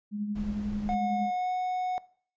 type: tone with tremolo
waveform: sine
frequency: 207.7 Hz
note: G#3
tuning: in tune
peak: -27 dBFS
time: 0.11-1.31 s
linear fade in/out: 50 ms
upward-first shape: triangle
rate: 11 Hz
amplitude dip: 50%
type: noise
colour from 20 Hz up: brown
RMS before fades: -39 dBFS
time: 0.35-0.95 s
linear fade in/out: 10 ms
type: tone with pitch glide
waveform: triangle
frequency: 726 to 734.4 Hz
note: F#5 to F#5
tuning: -33 to -13 cents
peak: -25 dBFS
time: 0.89-1.98 s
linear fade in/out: 0 ms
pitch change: +20 cents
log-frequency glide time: 1.32-1.51 s
effects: noise-tail reverb RT60 0.5 s tail -21 dB re dry + resampled to 16000 Hz